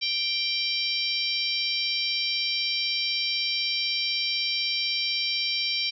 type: harmonic tone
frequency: 784 Hz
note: G5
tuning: in tune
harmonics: 3 / 4 / 5 / 6 / 7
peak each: -31 / -31 / -31 / -31 / -31 dBFS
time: 0.01-5.91 s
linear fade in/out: 20 ms
effects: none